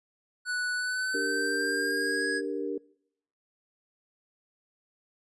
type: tone with pitch glide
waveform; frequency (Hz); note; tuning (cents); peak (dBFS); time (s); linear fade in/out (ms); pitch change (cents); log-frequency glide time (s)
square; 1480 to 1661.2; F#6 to G#6; 0 to 0; -29; 0.45-2.42; 50; +200; 0.75-2.27
type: chord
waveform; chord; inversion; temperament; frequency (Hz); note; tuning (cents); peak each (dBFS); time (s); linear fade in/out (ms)
sine; G minor; second; equal; 293.7 / 392 / 466.2; D4 / G4 / Bb4; 0 / 0 / 0; -34; 1.14-2.78; 5
effects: noise-tail reverb RT60 0.7 s tail -23 dB re dry + resampled to 24000 Hz